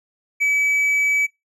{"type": "tone", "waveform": "triangle", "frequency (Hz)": 2289, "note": "D7", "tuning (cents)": -45, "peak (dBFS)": -14, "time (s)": [0.4, 1.27], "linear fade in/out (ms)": 20, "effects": ["noise-tail reverb RT60 0.2 s tail -23 dB re dry", "resampled to 32000 Hz"]}